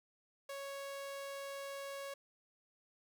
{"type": "tone", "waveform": "sawtooth", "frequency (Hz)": 554.4, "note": "C#5", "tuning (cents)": 0, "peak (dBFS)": -39, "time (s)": [0.49, 2.14], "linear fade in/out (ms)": 5, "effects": []}